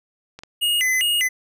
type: clicks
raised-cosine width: 0.2 ms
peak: -20 dBFS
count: 2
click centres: 0.39 / 0.435 s
type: tone with vibrato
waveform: square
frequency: 2410 Hz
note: D7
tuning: 44 cents sharp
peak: -18 dBFS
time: 0.61-1.29 s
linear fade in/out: 20 ms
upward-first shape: square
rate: 2.5 Hz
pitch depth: 300 cents each way
effects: none